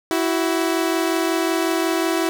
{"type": "tone pair together", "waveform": "sawtooth", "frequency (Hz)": [329.4, 374.9], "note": ["E4", "F#4"], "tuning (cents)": [-1, 23], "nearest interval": "major second", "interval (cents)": 224, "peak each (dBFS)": [-16, -19], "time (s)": [0.11, 2.29], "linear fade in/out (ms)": 0, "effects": []}